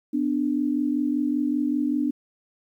sine tone pair together, 250 / 295.2 Hz, B3 / D4, +21 / +9 cents, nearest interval minor third, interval 288 cents, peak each -25 / -23 dBFS, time 0.13-2.11 s, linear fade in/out 10 ms, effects 10-bit

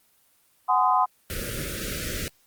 sine chord, Ab dominant seventh, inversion third, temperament equal with one note detuned, 740 / 830.6 / 1026.2 / 1244.5 Hz, Gb5 / Ab5 / C6 / Eb6, 0 / 0 / -34 / 0 cents, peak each -23 / -26 / -21 / -26 dBFS, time 0.68-1.06 s, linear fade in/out 20 ms
pink band-stop noise, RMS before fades -31 dBFS, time 1.3-2.28 s, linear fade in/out 0 ms, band 610 to 1300 Hz, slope 96 dB/octave
effects white hiss -63 dBFS RMS until 2.46 s + Opus 24 kbps

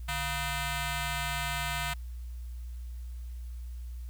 10% pulse ring-modulated tone, 554.4 Hz, C#5, in tune, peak -20 dBFS, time 0.08-1.94 s, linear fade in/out 10 ms, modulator 407 Hz, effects added 60 Hz sine -37 dBFS peak until 4.09 s + white hiss -63 dBFS RMS until 4.09 s

